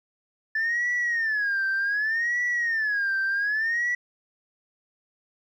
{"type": "tone with vibrato", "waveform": "sine", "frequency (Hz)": 1747, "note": "A6", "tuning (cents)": -13, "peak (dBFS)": -21, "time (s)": [0.55, 3.95], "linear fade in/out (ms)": 5, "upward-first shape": "sine", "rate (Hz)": 0.66, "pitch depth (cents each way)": 190, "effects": ["tanh soft clip ceiling -20 dBFS", "10-bit"]}